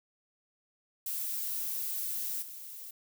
violet noise with level steps, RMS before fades -35 / -45 dBFS, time 1.06-2.91 s, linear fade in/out 5 ms, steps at 2.41 s, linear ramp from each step 20 ms, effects none

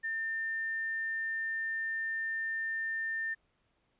sine tone with quantisation, 1800 Hz, A6, 39 cents sharp, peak -32 dBFS, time 0.03-3.35 s, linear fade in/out 20 ms, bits 10, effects pink hiss -75 dBFS RMS until 3.99 s + resampled to 8000 Hz

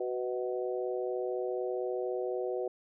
harmonic tone with a mistuned harmonic, 124.1 Hz, B2, 9 cents sharp, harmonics 3 / 4 / 5 / 6, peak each -34 / -35 / -40 / -43 dBFS, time 0-2.68 s, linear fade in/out 5 ms, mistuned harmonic 5, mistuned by +26 cents, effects none

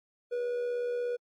triangle tone with amplitude modulation, 485.4 Hz, B4, 30 cents flat, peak -26 dBFS, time 0.31-1.17 s, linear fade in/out 20 ms, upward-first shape sine, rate 76.9 Hz, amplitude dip 35%, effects AAC 64 kbps

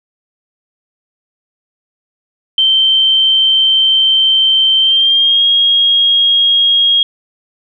sine tone with pitch glide, 3117 to 3270 Hz, G7 to G#7, -11 to -28 cents, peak -7 dBFS, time 2.58-7.03 s, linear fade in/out 2 ms, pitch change +83 cents, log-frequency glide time 4.8-5.44 s, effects none

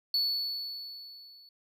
triangle tone with level ramp, 4435 Hz, C#8, in tune, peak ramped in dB -23 to -52 dBFS, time 0.14-1.49 s, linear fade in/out 2 ms, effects none

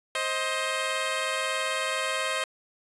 10% pulse tone pair together, 527 / 628.7 Hz, C5 / D#5, +12 / +18 cents, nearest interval minor third, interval 306 cents, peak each -21 dBFS, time 0.15-2.44 s, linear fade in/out 2 ms, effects resampled to 24000 Hz

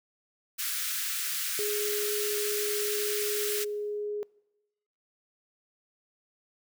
white high-pass noise, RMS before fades -32 dBFS, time 0.58-3.65 s, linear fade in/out 20 ms, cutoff 1300 Hz, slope 48 dB/octave
sine tone, 416 Hz, G#4, 3 cents sharp, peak -30 dBFS, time 1.59-4.23 s, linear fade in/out 0 ms
effects noise-tail reverb RT60 1.0 s tail -25 dB re dry

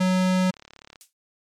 square tone, 185 Hz, F#3, in tune, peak -19 dBFS, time 0-0.51 s, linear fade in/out 10 ms
click train, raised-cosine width 0.2 ms, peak -27 dBFS, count 16, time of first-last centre 0.54-0.958 s, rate 35.9 Hz
violet noise with exponential decay, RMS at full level -33 dBFS, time 1.01-1.13 s, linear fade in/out 0 ms, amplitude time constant 25 ms
effects low-pass 8000 Hz 12 dB/octave + MP3 96 kbps

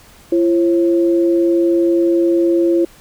sine tone pair together, 339.9 / 540 Hz, F4 / C#5, -47 / -45 cents, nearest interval minor sixth, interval 802 cents, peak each -11 / -20 dBFS, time 0.32-2.85 s, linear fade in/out 5 ms, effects pink hiss -45 dBFS RMS until 3 s

